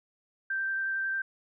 sine tone with vibrato, 1568 Hz, G6, in tune, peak -28 dBFS, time 0.5-1.22 s, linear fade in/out 5 ms, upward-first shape sine, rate 11 Hz, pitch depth 9 cents each way, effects none

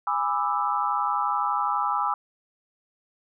sine chord, E dominant seventh, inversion first, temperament just, 824.1 / 988.9 / 1186.7 / 1318.5 Hz, G#5 / B5 / D6 / E6, -14 / +2 / +18 / 0 cents, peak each -28 dBFS, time 0.07-2.14 s, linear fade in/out 2 ms, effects none

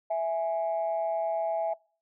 sine tone pair together, 659.2 / 830.6 Hz, E5 / G#5, 0 / 0 cents, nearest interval major third, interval 400 cents, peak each -26 / -31 dBFS, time 0.1-1.74 s, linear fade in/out 10 ms, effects noise-tail reverb RT60 0.4 s tail -24 dB re dry + tanh soft clip ceiling -20 dBFS

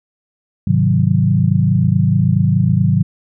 sine chord, Ab dominant seventh, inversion none, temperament equal, 103.83 / 130.81 / 155.56 / 185 Hz, Ab2 / C3 / Eb3 / Gb3, 0 / 0 / 0 / 0 cents, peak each -16 dBFS, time 0.67-3.03 s, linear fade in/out 5 ms, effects none

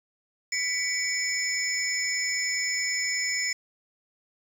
sine tone cluster, 1985 / 2256 / 5270 / 6980 Hz, B6 / C#7 / E8 / A8, +8 / +30 / -1 / -15 cents, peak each -31 dBFS, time 0.52-3.53 s, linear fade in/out 5 ms, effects 8-bit

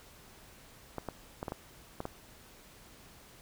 clicks, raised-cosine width 1 ms, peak -22 dBFS, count 7, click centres 0.983 / 1.087 / 1.429 / 1.482 / 1.521 / 2.004 / 2.054 s, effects pink hiss -56 dBFS RMS until 3.41 s

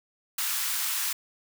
white high-pass noise, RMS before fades -29 dBFS, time 0.38-1.13 s, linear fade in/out 5 ms, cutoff 1000 Hz, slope 24 dB/octave, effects none

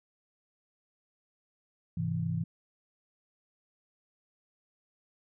sine chord, Ab augmented, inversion none, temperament equal, 103.83 / 130.81 / 164.81 Hz, Ab2 / C3 / E3, 0 / 0 / 0 cents, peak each -35 / -36 / -31 dBFS, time 1.97-2.44 s, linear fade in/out 5 ms, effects none

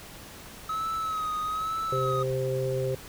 triangle tone with vibrato, 1279 Hz, D#6, 47 cents sharp, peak -26 dBFS, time 0.69-2.23 s, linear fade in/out 5 ms, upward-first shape sine, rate 1.1 Hz, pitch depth 48 cents each way
harmonic tone, 130.81 Hz, C3, in tune, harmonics 1 / 3 / 4, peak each -30 / -30 / -30 dBFS, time 1.92-2.95 s, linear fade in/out 5 ms
effects pink hiss -45 dBFS RMS until 3.08 s

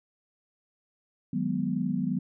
sine chord, G# minor seventh, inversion second, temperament equal, 155.56 / 185 / 207.7 / 246.9 Hz, D#3 / F#3 / G#3 / B3, 0 / 0 / 0 / 0 cents, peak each -34 / -30 / -33 / -30 dBFS, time 1.33-2.19 s, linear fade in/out 5 ms, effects none

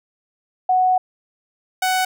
sine / sawtooth tone pair in turn, 740 / 745.6 Hz, F#5 / F#5, 0 / +13 cents, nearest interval unison, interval 13 cents, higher second, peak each -13 dBFS, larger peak neither, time 0.69-0.98 / 1.82-2.05 s, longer first, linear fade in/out 5 ms, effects none

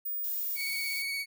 sine tone, 15000 Hz, A#9, 10 cents sharp, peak -31 dBFS, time 0.05-0.57 s, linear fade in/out 10 ms
violet noise, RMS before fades -40 dBFS, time 0.24-1.02 s, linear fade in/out 0 ms
30% pulse tone with vibrato, 2235 Hz, C#7, 14 cents sharp, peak -29 dBFS, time 0.55-1.26 s, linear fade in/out 50 ms, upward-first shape square, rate 17 Hz, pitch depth 17 cents each way
effects none

